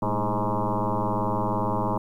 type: tone with frequency modulation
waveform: sine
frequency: 415.3 Hz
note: G#4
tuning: in tune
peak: -22 dBFS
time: 0.02-1.98 s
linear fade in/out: 5 ms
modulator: 106 Hz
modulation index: 6.2
effects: 10-bit